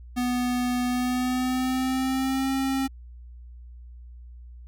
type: tone with pitch glide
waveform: square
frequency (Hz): 247 to 267.8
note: B3 to C4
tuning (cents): 0 to +40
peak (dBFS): -24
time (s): 0.16-2.88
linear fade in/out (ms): 20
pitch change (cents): +140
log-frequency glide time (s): 0.86-2.51
effects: added 60 Hz sine -41 dBFS peak until 4.67 s